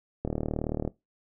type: click train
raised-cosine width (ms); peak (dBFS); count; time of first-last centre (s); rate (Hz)
2; -16; 25; 0.25-0.877; 38.3
effects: noise-tail reverb RT60 0.2 s tail -20 dB re dry